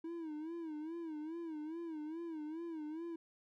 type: tone with vibrato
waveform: triangle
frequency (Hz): 320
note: D#4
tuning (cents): +49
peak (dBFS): -39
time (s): 0.04-3.16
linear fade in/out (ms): 5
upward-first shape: sine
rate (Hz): 2.4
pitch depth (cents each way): 110
effects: none